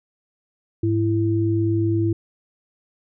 sine tone pair together, 104.7 / 333 Hz, G#2 / E4, +15 / +18 cents, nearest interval octave + minor sixth, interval 2003 cents, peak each -20 dBFS, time 0.83-2.13 s, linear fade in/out 5 ms, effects none

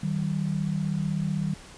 sine tone pair together, 155.56 / 191.45 Hz, D#3 / G3, 0 / -41 cents, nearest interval major third, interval 359 cents, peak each -27 / -28 dBFS, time 0.03-1.54 s, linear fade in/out 5 ms, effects pink hiss -47 dBFS RMS until 1.77 s + resampled to 22050 Hz

